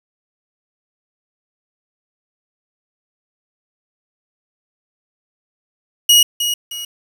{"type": "tone with echo", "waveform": "sawtooth", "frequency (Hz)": 2896, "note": "F#7", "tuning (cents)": -38, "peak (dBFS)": -4, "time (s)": [6.09, 6.23], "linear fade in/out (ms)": 5, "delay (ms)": 310, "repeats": 2, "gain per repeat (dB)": -9, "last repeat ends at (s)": 6.85, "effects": ["7-bit"]}